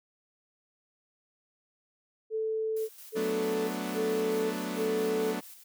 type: tone bursts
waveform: sine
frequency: 440 Hz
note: A4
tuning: in tune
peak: -28 dBFS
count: 4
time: 2.3-5.35 s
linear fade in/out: 50 ms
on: 590 ms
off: 230 ms
type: noise with tremolo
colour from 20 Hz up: blue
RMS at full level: -48 dBFS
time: 2.76-5.64 s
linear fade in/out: 10 ms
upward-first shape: square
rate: 4.5 Hz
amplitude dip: 45%
type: chord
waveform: sawtooth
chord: B minor seventh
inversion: second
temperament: equal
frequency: 185 / 220 / 246.9 / 293.7 Hz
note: F#3 / A3 / B3 / D4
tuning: 0 / 0 / 0 / 0 cents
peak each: -34 dBFS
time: 3.15-5.41 s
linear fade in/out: 20 ms
effects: none